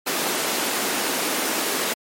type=high-pass noise; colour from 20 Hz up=pink; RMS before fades=-24 dBFS; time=0.06-1.94 s; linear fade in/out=10 ms; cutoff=240 Hz; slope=24 dB/octave; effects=MP3 64 kbps